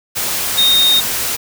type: tone in noise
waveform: sine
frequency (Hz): 3700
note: A#7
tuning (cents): -14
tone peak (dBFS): -9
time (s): 0.57-1.01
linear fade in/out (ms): 20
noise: white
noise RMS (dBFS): -19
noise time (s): 0.15-1.37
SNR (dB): +7
effects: none